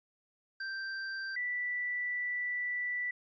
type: tone pair in turn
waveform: square / sine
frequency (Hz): 1568 / 1968.6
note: G6 / B6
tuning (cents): 0 / -6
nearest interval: major third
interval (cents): 394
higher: second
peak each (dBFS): -37 / -32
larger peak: second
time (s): 0.6-1.36 / 1.36-3.11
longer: second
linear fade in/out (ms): 5
effects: resampled to 16000 Hz